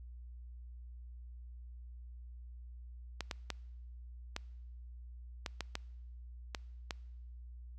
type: clicks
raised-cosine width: 0.2 ms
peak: -20 dBFS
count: 9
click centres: 3.207 / 3.312 / 3.503 / 4.364 / 5.462 / 5.607 / 5.754 / 6.548 / 6.908 s
effects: noise-tail reverb RT60 1.0 s tail -25 dB re dry + added 60 Hz sine -47 dBFS peak until 7.78 s